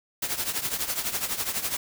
white noise with tremolo, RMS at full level -26 dBFS, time 0.22-1.77 s, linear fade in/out 5 ms, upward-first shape triangle, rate 12 Hz, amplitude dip 80%, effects none

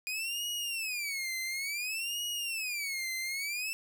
sawtooth tone with vibrato, 2449 Hz, D#7, 28 cents flat, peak -30 dBFS, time 0.07-3.73 s, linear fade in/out 0 ms, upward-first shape sine, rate 0.57 Hz, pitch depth 290 cents each way, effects none

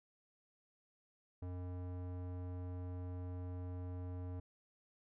square tone with low-pass filter, 90 Hz, F#2, 47 cents flat, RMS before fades -44 dBFS, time 1.42-4.4 s, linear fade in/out 5 ms, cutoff 790 Hz, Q 0.68, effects none

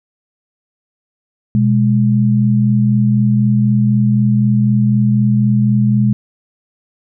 sine tone pair together, 123.73 / 207.7 Hz, B2 / G#3, +4 / 0 cents, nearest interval major sixth, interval 896 cents, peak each -12 dBFS, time 1.55-6.13 s, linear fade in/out 0 ms, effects none

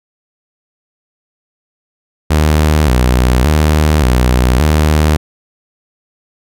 sawtooth tone with vibrato, 69 Hz, C#2, 7 cents flat, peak -4 dBFS, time 2.3-5.17 s, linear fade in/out 10 ms, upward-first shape square, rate 0.87 Hz, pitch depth 180 cents each way, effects none

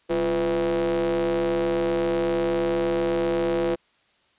square ring-modulated tone, 77.78 Hz, D#2, in tune, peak -19 dBFS, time 0.09-3.76 s, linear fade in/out 20 ms, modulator 423 Hz, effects white hiss -63 dBFS RMS until 4.38 s + resampled to 8000 Hz

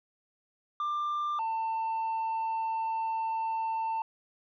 sine tone pair in turn, 1189 / 895.5 Hz, D6 / A5, +21 / +30 cents, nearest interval perfect fourth, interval 491 cents, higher first, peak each -26 dBFS, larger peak neither, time 0.8-1.39 / 1.39-4.02 s, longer second, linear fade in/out 2 ms, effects tanh soft clip ceiling -28 dBFS

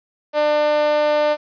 sawtooth tone with high-pass filter, 298.9 Hz, D4, 31 cents sharp, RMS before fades -17 dBFS, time 0.33-1.37 s, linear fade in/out 50 ms, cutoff 620 Hz, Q 3.9, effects resampled to 11025 Hz + 8-bit

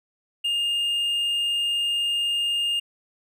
triangle tone, 2824 Hz, F7, 19 cents sharp, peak -20 dBFS, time 0.44-2.8 s, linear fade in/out 10 ms, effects none

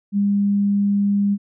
sine tone, 201.7 Hz, G3, 50 cents sharp, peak -15 dBFS, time 0.12-1.38 s, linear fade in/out 50 ms, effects none

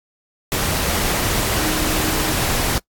sine tone in noise, 311.2 Hz, D#4, in tune, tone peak -25 dBFS, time 1.56-2.33 s, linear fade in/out 0 ms, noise pink, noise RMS -20 dBFS, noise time 0.52-2.78 s, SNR -8 dB, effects noise-tail reverb RT60 0.1 s tail -22 dB re dry + AAC 64 kbps

